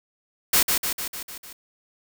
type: noise with echo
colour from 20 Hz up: white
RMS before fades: -18 dBFS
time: 0.53-0.63 s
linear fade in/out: 5 ms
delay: 150 ms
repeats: 6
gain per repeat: -4 dB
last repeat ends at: 1.53 s
effects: none